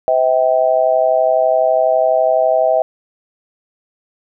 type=tone with amplitude modulation; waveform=sine; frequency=645 Hz; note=E5; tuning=38 cents flat; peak=-6 dBFS; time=0.08-2.82 s; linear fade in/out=0 ms; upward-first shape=sine; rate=132 Hz; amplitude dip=100%; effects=none